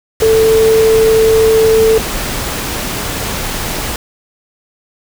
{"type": "tone in noise", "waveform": "sine", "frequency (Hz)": 443.8, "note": "A4", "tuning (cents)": 15, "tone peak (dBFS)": -6, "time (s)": [0.22, 1.98], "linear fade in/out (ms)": 2, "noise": "pink", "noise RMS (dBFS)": -19, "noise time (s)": [0.2, 3.96], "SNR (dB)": 10, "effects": []}